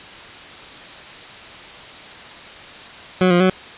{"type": "tone with pitch steps", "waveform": "20% pulse", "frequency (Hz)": [183.9, 176, 186.2], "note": ["F#3", "F3", "F#3"], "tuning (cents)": [-10, 14, 11], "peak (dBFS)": -7, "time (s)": [3.21, 3.498], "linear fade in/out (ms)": 2, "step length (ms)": 96, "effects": ["white hiss -37 dBFS RMS until 3.77 s", "resampled to 8000 Hz"]}